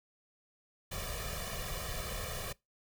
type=noise with comb filter; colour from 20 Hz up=pink; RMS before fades=-39 dBFS; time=0.91-2.53 s; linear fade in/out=10 ms; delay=1.7 ms; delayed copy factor=+0.95; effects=noise-tail reverb RT60 0.2 s tail -23 dB re dry